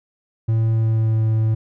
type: tone with pitch glide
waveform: triangle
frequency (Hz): 112.5 to 110.44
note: A2 to A2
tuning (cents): +39 to +7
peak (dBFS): -13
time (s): 0.48-1.55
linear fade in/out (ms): 10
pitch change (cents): -32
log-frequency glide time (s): 0.6-1.24
effects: none